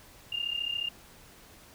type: tone pair together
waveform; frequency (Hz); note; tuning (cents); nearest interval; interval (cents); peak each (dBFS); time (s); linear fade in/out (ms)
sine; 2794 / 2828; F7 / F7; 0 / +21; unison; 21; -33 / -33; 0.32-0.89; 5
effects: pink hiss -54 dBFS RMS until 1.74 s